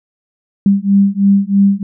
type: beating tone pair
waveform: sine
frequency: 196.9 / 200 Hz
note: G3 / G3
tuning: +8 / +35 cents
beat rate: 3.1 Hz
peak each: -11 dBFS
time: 0.66-1.83 s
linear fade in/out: 2 ms
effects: none